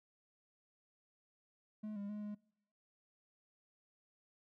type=tone with pitch steps; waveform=triangle; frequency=213.2 / 201.8 / 209.5 / 208.2 Hz; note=G#3 / G#3 / G#3 / G#3; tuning=+46 / -49 / +15 / +5 cents; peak=-39 dBFS; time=1.83-2.35 s; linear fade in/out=10 ms; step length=130 ms; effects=noise-tail reverb RT60 0.7 s tail -24 dB re dry